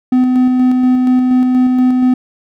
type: tone with tremolo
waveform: triangle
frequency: 253.3 Hz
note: B3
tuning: 44 cents sharp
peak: -5 dBFS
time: 0.12-2.14 s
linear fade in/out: 5 ms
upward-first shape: square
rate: 4.2 Hz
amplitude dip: 25%
effects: none